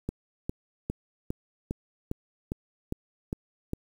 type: click train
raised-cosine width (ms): 3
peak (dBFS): -17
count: 10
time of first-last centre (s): 0.09-3.734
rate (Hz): 2.47
effects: 8-bit